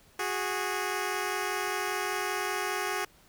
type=tone pair together; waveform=10% pulse; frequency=367.9 / 413 Hz; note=F#4 / G#4; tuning=-10 / -10 cents; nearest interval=major second; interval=200 cents; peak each=-24 dBFS; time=0.19-3.05 s; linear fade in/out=5 ms; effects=pink hiss -60 dBFS RMS until 3.28 s